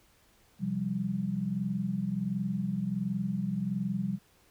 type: chord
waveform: sine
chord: C suspended fourth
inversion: none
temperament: equal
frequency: 130.81 / 174.61 / 196 Hz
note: C3 / F3 / G3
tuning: 0 / 0 / 0 cents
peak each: -37 / -34 / -31 dBFS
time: 0.59-4.19 s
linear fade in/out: 50 ms
effects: pink hiss -64 dBFS RMS until 4.5 s